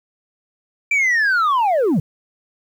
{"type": "linear sweep", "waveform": "sine", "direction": "down", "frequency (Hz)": [2366, 127.9], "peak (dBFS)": -11, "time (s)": [0.91, 2], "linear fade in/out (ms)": 5, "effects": ["tanh soft clip ceiling -13 dBFS", "8-bit"]}